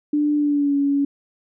sine tone with pitch glide, 295.8 to 281.6 Hz, D4 to C#4, +13 to +27 cents, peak -16 dBFS, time 0.13-1.05 s, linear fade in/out 5 ms, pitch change -86 cents, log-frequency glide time 0.36-0.76 s, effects none

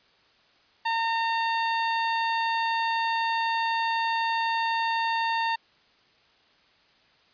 sawtooth tone, 912 Hz, A#5, 38 cents flat, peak -20 dBFS, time 0.85-5.56 s, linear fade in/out 10 ms, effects white hiss -61 dBFS RMS until 7.33 s + resampled to 11025 Hz

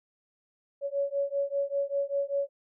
sine beating tone pair, 558 / 563.1 Hz, C#5 / C#5, +11 / +27 cents, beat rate 5.1 Hz, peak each -30 dBFS, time 0.81-2.49 s, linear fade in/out 50 ms, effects none

